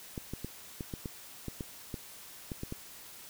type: clicks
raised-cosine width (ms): 3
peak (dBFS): -24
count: 12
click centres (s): 0.178 / 0.336 / 0.446 / 0.808 / 0.938 / 1.058 / 1.483 / 1.608 / 1.942 / 2.518 / 2.634 / 2.724
effects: white hiss -50 dBFS RMS until 3.29 s